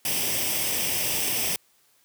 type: noise with comb filter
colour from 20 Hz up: white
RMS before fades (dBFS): -26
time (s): 0.05-1.56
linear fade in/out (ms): 2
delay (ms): 0.36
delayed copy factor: +0.65
effects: white hiss -63 dBFS RMS until 2.04 s + high-pass 80 Hz 12 dB/octave